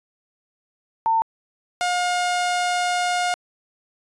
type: tone pair in turn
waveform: sine / sawtooth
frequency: 900 / 714.3 Hz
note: A5 / F5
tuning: +39 / +39 cents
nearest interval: major third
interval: 400 cents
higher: first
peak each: -16 dBFS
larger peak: neither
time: 1.06-1.22 / 1.81-3.34 s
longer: second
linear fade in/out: 0 ms
effects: resampled to 22050 Hz